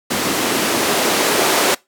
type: noise with band-pass filter sweep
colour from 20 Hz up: blue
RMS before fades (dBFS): -17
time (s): 0.1-1.75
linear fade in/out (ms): 10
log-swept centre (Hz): 230 to 410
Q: 1.3
effects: noise-tail reverb RT60 0.2 s tail -22 dB re dry